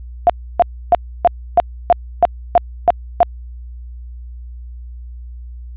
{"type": "tone bursts", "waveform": "sine", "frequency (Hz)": 698.5, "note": "F5", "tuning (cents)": 0, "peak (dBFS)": -5, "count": 10, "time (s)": [0.27, 3.23], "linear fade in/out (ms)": 0, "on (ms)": 26, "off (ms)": 300, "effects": ["added 60 Hz sine -29 dBFS peak until 5.76 s", "resampled to 8000 Hz"]}